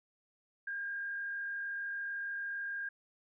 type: tone with frequency modulation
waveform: sine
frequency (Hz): 1611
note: G6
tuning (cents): +47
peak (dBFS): -36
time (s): 0.67-2.89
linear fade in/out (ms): 5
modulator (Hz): 46.6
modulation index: 0.48
effects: none